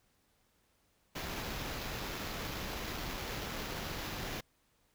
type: noise with sample-and-hold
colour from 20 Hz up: pink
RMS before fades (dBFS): -40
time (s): 1.15-4.41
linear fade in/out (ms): 10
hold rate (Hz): 8820
effects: pink hiss -73 dBFS RMS until 4.94 s